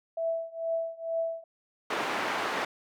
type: tone with tremolo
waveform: sine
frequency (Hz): 659.3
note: E5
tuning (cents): 0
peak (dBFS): -25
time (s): 0.17-1.44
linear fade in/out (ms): 5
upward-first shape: triangle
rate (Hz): 2.2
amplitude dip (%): 95
type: band-pass noise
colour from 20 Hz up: white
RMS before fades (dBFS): -31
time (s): 1.9-2.65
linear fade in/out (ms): 5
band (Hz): 280 to 1600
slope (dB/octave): 12
effects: none